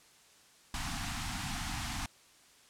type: band-stop noise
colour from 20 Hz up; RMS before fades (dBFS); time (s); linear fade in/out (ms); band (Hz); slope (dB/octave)
pink; -37; 0.74-2.06; 2; 300 to 690; 96
effects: white hiss -61 dBFS RMS until 2.69 s + low-pass 9000 Hz 12 dB/octave